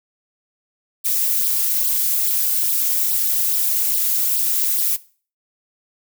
violet noise with flanger, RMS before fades -19 dBFS, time 1.04-4.97 s, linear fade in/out 20 ms, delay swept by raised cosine 0.21 to 6.21 ms, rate 2.4 Hz, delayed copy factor +0.95, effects noise-tail reverb RT60 0.4 s tail -19 dB re dry

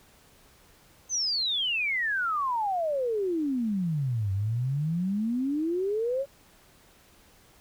sine exponential two-way sweep, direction down then up, 6350 to 94.5 to 566 Hz, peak -25 dBFS, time 1.09-6.26 s, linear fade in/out 50 ms, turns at 4.32 s, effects pink hiss -58 dBFS RMS until 7.6 s

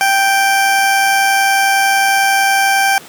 20% pulse tone with amplitude modulation, 784 Hz, G5, in tune, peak -4 dBFS, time 0.01-2.98 s, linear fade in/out 0 ms, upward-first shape sine, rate 111 Hz, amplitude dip 25%, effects pink hiss -36 dBFS RMS until 3.08 s + high-pass 200 Hz 12 dB/octave

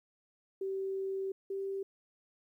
sine tone pair in turn, 386 / 390.3 Hz, G4 / G4, -27 / -8 cents, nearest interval unison, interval 19 cents, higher second, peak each -33 / -34 dBFS, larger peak first, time 0.61-1.32 / 1.5-1.83 s, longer first, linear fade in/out 5 ms, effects 12-bit

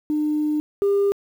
sine tone pair in turn, 301.9 / 400.5 Hz, D4 / G4, +48 / +37 cents, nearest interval perfect fourth, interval 489 cents, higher second, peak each -18 / -14 dBFS, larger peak second, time 0.1-0.6 / 0.82-1.12 s, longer first, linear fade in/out 0 ms, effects tanh soft clip ceiling -14 dBFS + 8-bit

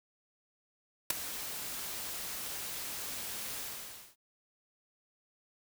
white noise with ADSR envelope, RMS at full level -25 dBFS, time 1.1-4.16 s, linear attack 5 ms, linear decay 8 ms, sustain -15 dB, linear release 570 ms, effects none

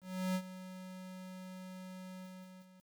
square tone with ADSR envelope, 185.5 Hz, F#3, 5 cents sharp, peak -32 dBFS, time 0.01-2.89 s, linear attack 340 ms, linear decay 66 ms, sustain -15 dB, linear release 700 ms, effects 11-bit

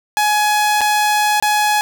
sawtooth tone with dropouts, 841 Hz, G#5, 22 cents sharp, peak -9 dBFS, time 0.17-1.81 s, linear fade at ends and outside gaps 0 ms, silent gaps 0.808-0.814 / 1.4-1.425 s, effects none

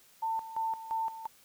sine tone with tremolo, 896 Hz, A5, 31 cents sharp, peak -29 dBFS, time 0.22-1.27 s, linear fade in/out 10 ms, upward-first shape square, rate 2.9 Hz, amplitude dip 75%, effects white hiss -61 dBFS RMS until 1.44 s

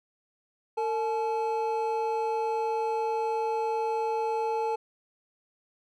triangle tone pair together, 454.6 / 859 Hz, A#4 / A5, -43 / -42 cents, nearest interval major seventh, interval 1101 cents, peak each -27 dBFS, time 0.77-4.76 s, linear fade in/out 10 ms, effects none

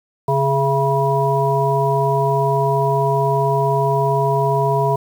harmonic tone with a mistuned harmonic, 138.59 Hz, C#3, in tune, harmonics 1 / 3 / 5 / 7, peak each -19 / -20 / -21 / -19 dBFS, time 0.28-4.96 s, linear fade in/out 5 ms, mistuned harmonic 5, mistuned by -47 cents, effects 7-bit

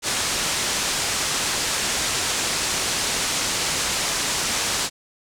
white low-pass noise, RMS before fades -24 dBFS, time 0.02-4.9 s, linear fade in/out 50 ms, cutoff 8400 Hz, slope 24 dB/octave, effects none

